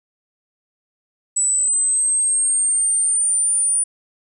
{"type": "exponential sweep", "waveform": "sine", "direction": "up", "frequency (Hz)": [7902, 9430], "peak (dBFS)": -15, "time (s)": [1.36, 3.84], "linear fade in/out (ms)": 10, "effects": []}